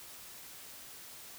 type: silence
effects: white hiss -50 dBFS RMS until 1.38 s